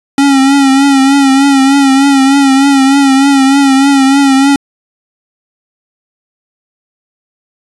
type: tone with vibrato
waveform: square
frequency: 273.6 Hz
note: C#4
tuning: 23 cents flat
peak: -5 dBFS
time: 0.18-4.56 s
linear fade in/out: 2 ms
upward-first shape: triangle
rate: 3.3 Hz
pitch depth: 58 cents each way
effects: resampled to 24000 Hz